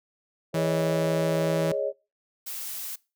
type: chord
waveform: sine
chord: Ab suspended fourth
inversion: none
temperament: equal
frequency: 415.3 / 554.4 / 622.3 Hz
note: Ab4 / Db5 / Eb5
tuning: 0 / 0 / 0 cents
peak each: -31 / -27 / -30 dBFS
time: 0.53-1.93 s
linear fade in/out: 50 ms
type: tone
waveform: sawtooth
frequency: 163.8 Hz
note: E3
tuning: 11 cents flat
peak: -22 dBFS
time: 0.54-1.72 s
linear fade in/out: 5 ms
type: noise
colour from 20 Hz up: blue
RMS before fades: -35 dBFS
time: 2.46-2.96 s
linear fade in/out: 10 ms
effects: noise-tail reverb RT60 0.3 s tail -23 dB re dry